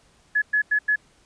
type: tone bursts at uneven times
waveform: sine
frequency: 1700 Hz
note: G#6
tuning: 40 cents sharp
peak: -17 dBFS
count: 4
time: 0.35-0.42 / 0.53-0.62 / 0.71-0.79 / 0.88-0.96 s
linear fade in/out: 10 ms
effects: pink hiss -59 dBFS RMS until 1.25 s + resampled to 22050 Hz